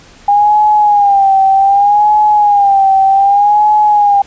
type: tone with vibrato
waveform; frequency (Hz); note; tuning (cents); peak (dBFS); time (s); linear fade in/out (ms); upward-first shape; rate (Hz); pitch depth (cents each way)
sine; 809; G#5; -46; -5; 0.28-4.22; 5; sine; 0.65; 78
effects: pink hiss -40 dBFS RMS until 4.26 s + resampled to 16000 Hz